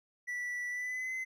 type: tone with pitch glide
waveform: triangle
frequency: 1961 to 2048 Hz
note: B6 to C7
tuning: -13 to -38 cents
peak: -33 dBFS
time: 0.27-1.25 s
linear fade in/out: 20 ms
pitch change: +75 cents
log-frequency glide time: 0.69-1.14 s
effects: none